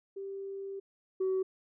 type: tone pair in turn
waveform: sine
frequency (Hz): 392 / 377.7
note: G4 / F#4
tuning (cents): 0 / +36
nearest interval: minor second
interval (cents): 64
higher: first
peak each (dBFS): -37 / -26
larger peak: second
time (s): 0.16-0.8 / 1.2-1.43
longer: first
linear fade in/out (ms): 10
effects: tanh soft clip ceiling -25 dBFS